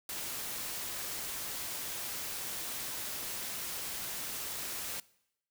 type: noise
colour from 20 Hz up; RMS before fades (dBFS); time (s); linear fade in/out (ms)
white; -39; 0.09-5; 2
effects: noise-tail reverb RT60 0.8 s tail -22 dB re dry